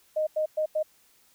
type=tone bursts at uneven times; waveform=sine; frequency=619 Hz; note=D#5; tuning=9 cents flat; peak=-23 dBFS; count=4; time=0.16-0.27 / 0.36-0.46 / 0.57-0.66 / 0.75-0.83 s; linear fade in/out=10 ms; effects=white hiss -62 dBFS RMS until 1.34 s